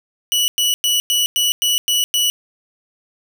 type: tone bursts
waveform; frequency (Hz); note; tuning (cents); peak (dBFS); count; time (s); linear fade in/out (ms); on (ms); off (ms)
sawtooth; 2946; F#7; -8; -11; 8; 0.32-2.3; 0; 160; 100
effects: none